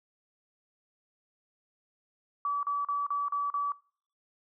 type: tone bursts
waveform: sine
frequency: 1148 Hz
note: D6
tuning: 40 cents flat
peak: -27 dBFS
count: 6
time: 2.45-3.72 s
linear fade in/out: 2 ms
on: 180 ms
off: 38 ms
effects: noise-tail reverb RT60 0.5 s tail -25 dB re dry